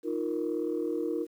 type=chord; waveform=sine; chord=Eb suspended second; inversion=none; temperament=just; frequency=311.1 / 350 / 466.7 Hz; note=Eb4 / F4 / Bb4; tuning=0 / +4 / +2 cents; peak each=-32 dBFS; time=0.03-1.27 s; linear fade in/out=50 ms; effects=tanh soft clip ceiling -21 dBFS + 10-bit